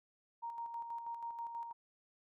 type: tone with tremolo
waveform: sine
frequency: 932.3 Hz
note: A#5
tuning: in tune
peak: -39 dBFS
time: 0.42-1.73 s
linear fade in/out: 20 ms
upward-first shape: square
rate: 6.2 Hz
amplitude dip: 45%
effects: none